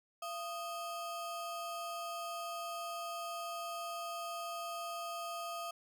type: ring-modulated tone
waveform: square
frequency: 962 Hz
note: B5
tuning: 46 cents flat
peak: -37 dBFS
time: 0.22-5.71 s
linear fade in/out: 5 ms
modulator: 279 Hz
effects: none